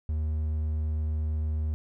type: tone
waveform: triangle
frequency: 77.2 Hz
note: D#2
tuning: 13 cents flat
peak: -24 dBFS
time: 0.09-1.74 s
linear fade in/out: 0 ms
effects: none